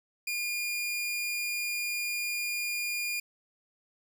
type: tone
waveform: sawtooth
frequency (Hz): 2421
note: D#7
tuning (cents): -48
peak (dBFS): -27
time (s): 0.27-3.2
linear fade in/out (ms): 5
effects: none